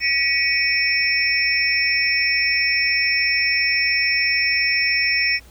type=tone cluster; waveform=sine; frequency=1930 / 2253 / 2500 / 5390 Hz; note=B6 / C#7 / D#7 / E8; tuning=-40 / +28 / +8 / +38 cents; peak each=-22 dBFS; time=0-5.4 s; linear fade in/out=50 ms; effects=added 60 Hz sine -45 dBFS peak until 5.5 s + pink hiss -50 dBFS RMS until 5.5 s